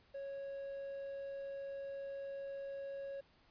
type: tone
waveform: triangle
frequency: 552 Hz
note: C#5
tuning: 7 cents flat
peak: -40 dBFS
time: 0.14-3.21 s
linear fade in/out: 10 ms
effects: pink hiss -69 dBFS RMS until 3.5 s + resampled to 11025 Hz